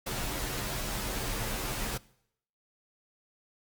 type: noise with comb filter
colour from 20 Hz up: pink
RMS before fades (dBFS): -34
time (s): 0.06-1.98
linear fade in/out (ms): 10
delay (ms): 12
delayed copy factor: -1
effects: noise-tail reverb RT60 0.7 s tail -21 dB re dry + Opus 48 kbps